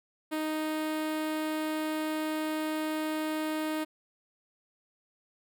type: tone with notch filter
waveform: sawtooth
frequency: 310.8 Hz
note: D#4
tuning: 2 cents flat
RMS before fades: -32 dBFS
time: 0.31-3.85 s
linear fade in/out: 20 ms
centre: 6000 Hz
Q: 1.6
effects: none